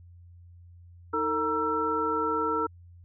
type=tone cluster; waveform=sine; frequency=314 / 452.3 / 942 / 1336 Hz; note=D#4 / A4 / A#5 / E6; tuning=+16 / +48 / +18 / +23 cents; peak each=-33 / -30 / -32 / -28 dBFS; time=1.13-2.67 s; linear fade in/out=10 ms; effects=added 87 Hz sine -48 dBFS peak until 3.04 s